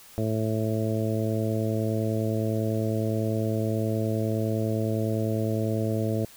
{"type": "harmonic tone", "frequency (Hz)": 109.8, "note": "A2", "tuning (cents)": -3, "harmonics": [1, 2, 3, 4, 5, 6], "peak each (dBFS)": [-27, -30, -32, -33, -34, -35], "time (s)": [0.18, 6.25], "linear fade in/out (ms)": 0, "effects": ["white hiss -50 dBFS RMS until 6.36 s"]}